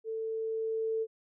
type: tone with level ramp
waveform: sine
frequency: 445 Hz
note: A4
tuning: 20 cents sharp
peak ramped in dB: -33 to -28 dBFS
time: 0.04-1.07 s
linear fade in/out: 50 ms
effects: none